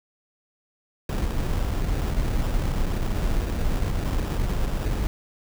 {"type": "noise with sample-and-hold", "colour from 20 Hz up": "brown", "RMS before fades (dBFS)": -24, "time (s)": [1.09, 5.07], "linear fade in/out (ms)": 2, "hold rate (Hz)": 2100, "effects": []}